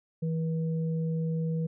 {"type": "tone pair together", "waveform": "sine", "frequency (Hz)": [162.6, 482.6], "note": ["E3", "B4"], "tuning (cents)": [-23, -40], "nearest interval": "octave + perfect fifth", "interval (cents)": 1883, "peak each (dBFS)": [-27, -38], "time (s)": [0.22, 1.67], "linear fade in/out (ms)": 10, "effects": []}